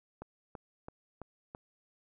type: click train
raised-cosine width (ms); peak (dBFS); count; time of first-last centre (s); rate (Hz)
1; -29; 5; 0.22-1.549; 3.01
effects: none